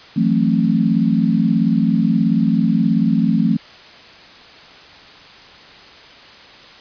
sine chord, F# half-diminished seventh, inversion third, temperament just, 166.5 / 185 / 222 / 266.4 Hz, E3 / F#3 / A3 / C4, +18 / 0 / +16 / +31 cents, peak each -19 / -19 / -16 / -20 dBFS, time 0.16-3.57 s, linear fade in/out 10 ms, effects white hiss -41 dBFS RMS until 6.8 s + resampled to 11025 Hz

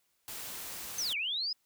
white noise, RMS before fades -42 dBFS, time 0.28-1.13 s, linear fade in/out 0 ms
sine linear two-way sweep, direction down then up, 6380 to 2217 to 5130 Hz, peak -31 dBFS, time 0.98-1.53 s, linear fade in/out 5 ms, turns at 1.17 s
effects white hiss -75 dBFS RMS until 1.65 s

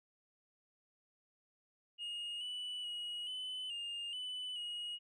sine tone with pitch steps, 2858 / 2964 / 2900 / 3017 / 2820 / 2995 / 2889 Hz, F7 / F#7 / F#7 / F#7 / F7 / F#7 / F#7, +39 / +2 / -35 / +33 / +16 / +20 / -42 cents, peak -37 dBFS, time 1.98-4.99 s, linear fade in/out 50 ms, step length 430 ms, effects tanh soft clip ceiling -39 dBFS

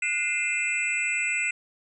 sine tone cluster, 1462 / 2085 / 2428 / 2655 / 7860 Hz, F#6 / C7 / D#7 / E7 / B8, -21 / -7 / -43 / +12 / -9 cents, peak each -37 / -28 / -30 / -29 / -34 dBFS, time 0.02-1.51 s, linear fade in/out 5 ms, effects none

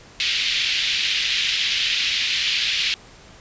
white band-pass noise, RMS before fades -22 dBFS, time 0.2-2.94 s, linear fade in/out 0 ms, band 2300 to 4000 Hz, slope 24 dB/octave, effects pink hiss -46 dBFS RMS until 3.4 s + resampled to 16000 Hz

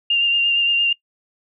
sine tone with vibrato, 2794 Hz, F7, in tune, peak -14 dBFS, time 0.1-0.93 s, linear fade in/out 5 ms, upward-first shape sine, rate 8.7 Hz, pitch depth 19 cents each way, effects noise-tail reverb RT60 0.1 s tail -22 dB re dry

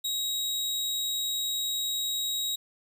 sawtooth tone, 3810 Hz, A#7, 37 cents sharp, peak -25 dBFS, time 0.04-2.56 s, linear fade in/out 10 ms, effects none

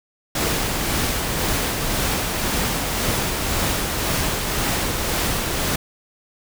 pink noise with tremolo, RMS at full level -21 dBFS, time 0.35-5.76 s, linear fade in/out 5 ms, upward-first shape sine, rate 1.9 Hz, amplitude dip 30%, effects none

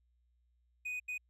triangle tone bursts at uneven times, 2489 Hz, D#7, in tune, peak -35 dBFS, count 2, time 0.85-1 / 1.08-1.18 s, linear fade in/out 10 ms, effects added 60 Hz sine -70 dBFS peak until 1.29 s

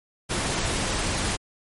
pink noise, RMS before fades -26 dBFS, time 0.29-1.37 s, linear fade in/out 20 ms, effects MP3 48 kbps

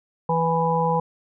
harmonic tone with a mistuned harmonic, 164.81 Hz, E3, in tune, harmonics 1 / 3 / 5 / 6, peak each -24 / -24 / -24 / -24 dBFS, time 0.29-1 s, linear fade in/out 5 ms, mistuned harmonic 5, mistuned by +16 cents, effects none

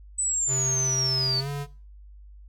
sine linear sweep, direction down, 8070 to 4435 Hz, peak -23 dBFS, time 0.18-1.41 s, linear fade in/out 10 ms
square tone with pitch glide, 130.81 to 142.65 Hz, C3 to C#3, 0 to +50 cents, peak -29 dBFS, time 0.47-1.67 s, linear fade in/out 50 ms, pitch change +150 cents, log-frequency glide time 1.37-1.49 s
effects noise-tail reverb RT60 0.4 s tail -19 dB re dry + added 50 Hz sine -44 dBFS peak until 2.48 s

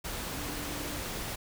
sine tone in noise, 293.7 Hz, D4, in tune, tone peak -43 dBFS, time 0.36-0.99 s, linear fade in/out 10 ms, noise pink, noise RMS -37 dBFS, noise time 0.04-1.36 s, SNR -9 dB, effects none

